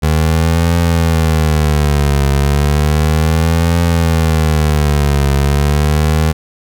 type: tone with vibrato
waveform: 25% pulse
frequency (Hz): 76.9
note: D#2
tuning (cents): -20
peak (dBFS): -6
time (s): 0.02-6.33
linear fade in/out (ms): 20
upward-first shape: triangle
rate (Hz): 0.33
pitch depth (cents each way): 180
effects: none